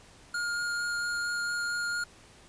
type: tone with vibrato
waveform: square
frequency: 1419 Hz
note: F6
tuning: 27 cents sharp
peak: -30 dBFS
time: 0.34-2.04 s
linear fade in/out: 5 ms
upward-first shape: sine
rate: 4.4 Hz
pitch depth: 8 cents each way
effects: pink hiss -55 dBFS RMS until 2.48 s + resampled to 22050 Hz